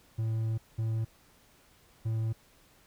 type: tone bursts at uneven times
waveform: triangle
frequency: 111.7 Hz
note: A2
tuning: 27 cents sharp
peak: -26 dBFS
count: 3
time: 0.18-0.58 / 0.78-1.05 / 2.05-2.33 s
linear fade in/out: 10 ms
effects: pink hiss -62 dBFS RMS until 2.86 s